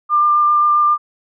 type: tone with vibrato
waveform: sine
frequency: 1195 Hz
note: D6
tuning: 30 cents sharp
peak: -10 dBFS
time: 0.09-0.98 s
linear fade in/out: 50 ms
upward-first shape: sine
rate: 7.5 Hz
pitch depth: 9 cents each way
effects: none